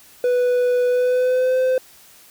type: tone with pitch glide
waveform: triangle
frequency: 493.9 to 514.6 Hz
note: B4 to C5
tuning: 0 to -29 cents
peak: -13 dBFS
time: 0.24-1.78 s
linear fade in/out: 2 ms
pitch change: +71 cents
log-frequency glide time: 0.88-1.58 s
effects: white hiss -48 dBFS RMS until 2.3 s